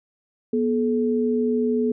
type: tone pair together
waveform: sine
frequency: 242.3 / 429.2 Hz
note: B3 / A4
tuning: -33 / -43 cents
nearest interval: minor seventh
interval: 990 cents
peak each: -21 / -22 dBFS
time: 0.53-1.92 s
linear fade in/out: 5 ms
effects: none